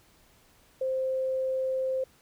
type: tone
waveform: sine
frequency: 523.3 Hz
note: C5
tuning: in tune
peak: -26 dBFS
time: 0.81-2.04 s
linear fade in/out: 5 ms
effects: pink hiss -61 dBFS RMS until 2.21 s